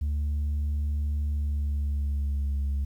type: tone with pitch glide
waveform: sine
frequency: 73.42 to 69.66 Hz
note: D2 to C#2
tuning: 0 to +9 cents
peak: -22 dBFS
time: 0.01-2.85 s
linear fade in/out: 10 ms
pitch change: -91 cents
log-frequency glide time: 1.28-2.61 s
effects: tanh soft clip ceiling -24 dBFS + 10-bit